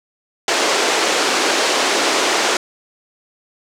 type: band-pass noise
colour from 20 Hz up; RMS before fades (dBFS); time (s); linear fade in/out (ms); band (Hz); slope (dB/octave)
pink; -17; 0.48-2.57; 2; 330 to 7500; 24
effects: none